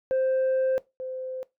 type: tone pair in turn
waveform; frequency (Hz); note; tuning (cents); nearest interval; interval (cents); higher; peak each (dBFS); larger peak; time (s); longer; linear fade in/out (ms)
sine; 523.3 / 517; C5 / C5; 0 / -21; unison; 21; first; -19 / -31; first; 0.11-0.78 / 1-1.43; first; 0
effects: noise-tail reverb RT60 0.2 s tail -20 dB re dry + tanh soft clip ceiling -20 dBFS